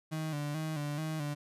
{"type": "tone with vibrato", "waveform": "35% pulse", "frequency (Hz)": 151.8, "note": "D#3", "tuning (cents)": -42, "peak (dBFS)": -32, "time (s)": [0.11, 1.35], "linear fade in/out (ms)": 20, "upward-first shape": "square", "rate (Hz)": 2.3, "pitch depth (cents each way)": 62, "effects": ["resampled to 32000 Hz"]}